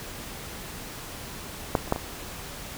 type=clicks; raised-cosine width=1 ms; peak=-6 / -24 / -7 / -17 dBFS; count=4; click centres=1.752 / 1.876 / 1.924 / 1.961 s; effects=pink hiss -39 dBFS RMS until 2.77 s